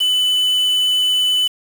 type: tone with quantisation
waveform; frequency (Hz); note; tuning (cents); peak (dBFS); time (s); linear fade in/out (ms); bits
triangle; 2997; F#7; +22; -12; 0-1.48; 10; 5
effects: none